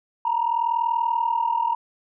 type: tone pair together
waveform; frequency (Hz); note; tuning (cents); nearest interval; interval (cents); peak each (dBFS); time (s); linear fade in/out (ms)
sine; 917.4 / 958; A#5 / A#5; -28 / +47; minor second; 75; -22 / -22; 0.25-1.75; 5
effects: tanh soft clip ceiling -13 dBFS